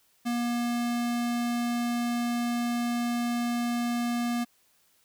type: tone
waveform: square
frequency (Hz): 238.8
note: A#3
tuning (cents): +42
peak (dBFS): -27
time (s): 0.25-4.45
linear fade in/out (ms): 20
effects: white hiss -66 dBFS RMS until 5.04 s